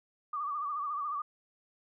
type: tone with vibrato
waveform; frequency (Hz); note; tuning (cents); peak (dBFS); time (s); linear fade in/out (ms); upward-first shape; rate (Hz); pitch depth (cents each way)
sine; 1174.7; D6; 0; -32; 0.33-1.22; 5; sine; 14; 80
effects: none

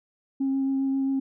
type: tone with vibrato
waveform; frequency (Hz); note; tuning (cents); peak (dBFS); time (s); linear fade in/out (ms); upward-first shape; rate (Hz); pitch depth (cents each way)
sine; 269.9; C#4; -46; -21; 0.4-1.2; 10; triangle; 7.4; 12
effects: tanh soft clip ceiling -19 dBFS

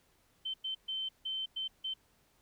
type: tone bursts at uneven times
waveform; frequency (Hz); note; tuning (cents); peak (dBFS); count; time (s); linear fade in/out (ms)
sine; 3090; G7; -26; -34; 6; 0.45-0.54 / 0.64-0.75 / 0.88-1.09 / 1.25-1.46 / 1.56-1.68 / 1.84-1.94; 10
effects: pink hiss -70 dBFS RMS until 2.41 s

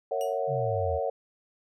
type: chord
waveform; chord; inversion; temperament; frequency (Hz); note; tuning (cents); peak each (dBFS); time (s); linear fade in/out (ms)
sine; F# dominant seventh; first; equal with one note detuned; 458.9 / 554.4 / 659.3 / 740; A#4 / C#5 / E5 / F#5; -27 / 0 / 0 / 0; -32 / -30 / -34 / -33; 0.11-1.1; 5
type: tone with exponential decay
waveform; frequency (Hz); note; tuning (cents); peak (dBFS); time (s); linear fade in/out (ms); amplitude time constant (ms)
15% pulse; 2874; F7; +49; -31; 0.21-0.4; 0; 40
type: exponential sweep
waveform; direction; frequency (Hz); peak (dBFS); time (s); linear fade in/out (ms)
sine; down; 146.83 to 75.9; -30; 0.47-1; 50
effects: none

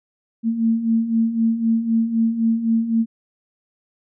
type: beating tone pair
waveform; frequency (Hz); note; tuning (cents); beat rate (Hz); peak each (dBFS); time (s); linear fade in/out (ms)
sine; 224.1 / 228; A3 / A#3; +32 / -38; 3.9; -23 / -17; 0.43-3.06; 50
effects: none

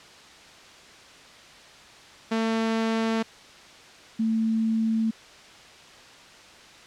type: tone pair in turn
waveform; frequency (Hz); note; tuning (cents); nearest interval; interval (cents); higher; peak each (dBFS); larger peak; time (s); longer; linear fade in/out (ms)
sawtooth / sine; 224.5 / 223.1; A3 / A3; +35 / +24; unison; 11; first; -19 / -21; first; 2.31-3.23 / 4.19-5.11; neither; 10
effects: white hiss -48 dBFS RMS until 6.86 s + low-pass 5000 Hz 12 dB/octave

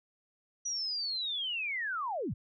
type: linear sweep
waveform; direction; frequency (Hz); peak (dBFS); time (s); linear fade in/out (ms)
sine; down; 5870 to 65.41; -32; 0.65-2.34; 10
effects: none

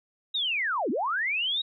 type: linear two-way sweep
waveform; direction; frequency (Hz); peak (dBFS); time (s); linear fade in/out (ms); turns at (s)
sine; down then up; 3848 to 209.2 to 3848; -25; 0.34-1.62; 10; 0.9
effects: none

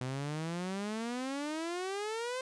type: exponential sweep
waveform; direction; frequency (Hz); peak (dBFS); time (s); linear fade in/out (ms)
sawtooth; up; 125.1 to 523.3; -31; 0.01-2.41; 2
effects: resampled to 22050 Hz

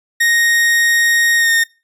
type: tone with pitch glide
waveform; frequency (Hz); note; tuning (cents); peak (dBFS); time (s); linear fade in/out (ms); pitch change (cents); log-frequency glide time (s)
40% pulse; 1864.7 to 1839; A#6 to A#6; 0 to -24; -10; 0.2-1.64; 10; -24; 1.37-1.49
effects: noise-tail reverb RT60 0.3 s tail -22 dB re dry + resampled to 32000 Hz

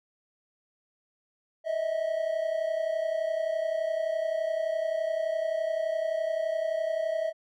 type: tone pair together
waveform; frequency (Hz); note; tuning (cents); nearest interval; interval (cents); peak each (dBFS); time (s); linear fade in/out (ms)
triangle; 618 / 649.7; D#5 / E5; -12 / -25; minor second; 87; -30 / -26; 1.64-7.33; 50
effects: none

